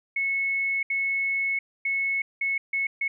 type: tone bursts at uneven times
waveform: sine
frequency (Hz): 2196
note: C#7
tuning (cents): -17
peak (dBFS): -23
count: 6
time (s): 0.16-0.83 / 0.9-1.59 / 1.85-2.22 / 2.41-2.58 / 2.73-2.87 / 3.01-3.08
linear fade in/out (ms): 5
effects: none